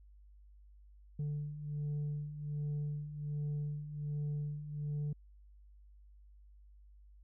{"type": "beating tone pair", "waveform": "sine", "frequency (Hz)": [146.4, 147.7], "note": ["D3", "D3"], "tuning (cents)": [-5, 10], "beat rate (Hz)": 1.3, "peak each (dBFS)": [-40, -35], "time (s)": [1.19, 5.13], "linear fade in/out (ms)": 5, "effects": ["tanh soft clip ceiling -33 dBFS", "added 50 Hz sine -56 dBFS peak until 7.23 s"]}